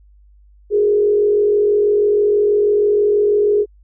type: tone with frequency modulation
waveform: sine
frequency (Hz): 415.3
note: G#4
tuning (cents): 0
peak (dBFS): -11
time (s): 0.7-3.66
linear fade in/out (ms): 50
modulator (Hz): 46.2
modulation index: 0.53
effects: added 50 Hz sine -45 dBFS peak until 3.83 s